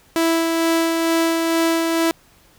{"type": "tone with tremolo", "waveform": "sawtooth", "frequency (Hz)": 329.6, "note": "E4", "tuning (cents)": 0, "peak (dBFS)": -11, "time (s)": [0.16, 2.11], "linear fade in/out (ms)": 0, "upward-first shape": "sine", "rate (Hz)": 2.2, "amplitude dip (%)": 30, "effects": ["pink hiss -53 dBFS RMS until 2.58 s"]}